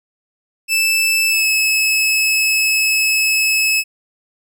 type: tone with pitch glide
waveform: sawtooth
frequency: 2637 to 2589 Hz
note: E7 to E7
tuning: 0 to -32 cents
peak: -10 dBFS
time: 0.68-3.84 s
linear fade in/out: 50 ms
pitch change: -32 cents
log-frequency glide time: 1.28-1.45 s
effects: none